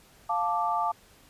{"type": "chord", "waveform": "sine", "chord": "D minor", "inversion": "first", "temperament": "equal with one note detuned", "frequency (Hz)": [701.3, 880, 1174.7], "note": ["F5", "A5", "D6"], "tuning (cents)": [7, 0, 0], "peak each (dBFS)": [-30, -28, -29], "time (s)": [0.29, 0.92], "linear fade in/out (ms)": 10, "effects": ["pink hiss -57 dBFS RMS until 1.29 s", "resampled to 32000 Hz"]}